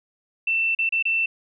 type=tone with dropouts; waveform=sine; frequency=2678 Hz; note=E7; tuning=27 cents sharp; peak=-19 dBFS; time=0.47-1.26 s; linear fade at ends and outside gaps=5 ms; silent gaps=0.75-0.788 / 0.892-0.923 / 1.026-1.053 s; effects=none